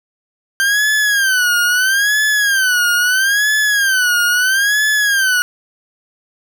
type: tone with vibrato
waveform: 40% pulse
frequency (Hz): 1568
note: G6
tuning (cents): 0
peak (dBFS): -11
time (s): 0.6-5.42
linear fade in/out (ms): 0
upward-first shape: sine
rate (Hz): 0.76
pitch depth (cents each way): 160
effects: none